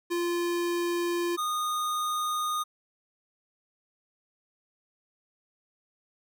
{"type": "tone pair in turn", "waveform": "square", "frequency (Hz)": [346.5, 1230.9], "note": ["F4", "D#6"], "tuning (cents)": [-14, -19], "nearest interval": "octave + minor seventh", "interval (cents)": 2195, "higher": "second", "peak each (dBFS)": [-27, -28], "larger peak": "first", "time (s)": [[0.1, 1.37], [1.37, 2.64]], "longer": "neither", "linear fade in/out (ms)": 20, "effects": []}